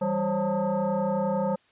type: tone with frequency modulation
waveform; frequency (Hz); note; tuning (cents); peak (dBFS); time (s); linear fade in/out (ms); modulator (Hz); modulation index
sine; 165.3; E3; +5; -23; 0.01-1.56; 10; 362; 2
effects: white hiss -63 dBFS RMS until 1.71 s + resampled to 8000 Hz